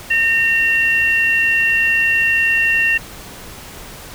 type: tone pair together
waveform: sine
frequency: 1829.4 / 2741 Hz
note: A#6 / F7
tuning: -33 / -33 cents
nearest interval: perfect fifth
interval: 700 cents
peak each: -15 dBFS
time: 0.1-2.98 s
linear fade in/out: 10 ms
effects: pink hiss -35 dBFS RMS until 4.14 s